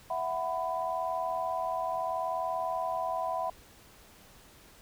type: chord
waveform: sine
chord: E suspended second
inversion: none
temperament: equal with one note detuned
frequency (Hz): 659.3 / 740 / 998.1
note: E5 / F#5 / B5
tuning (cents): 0 / 0 / +18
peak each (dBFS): -34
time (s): 0.1-3.5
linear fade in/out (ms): 5
effects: pink hiss -56 dBFS RMS until 4.81 s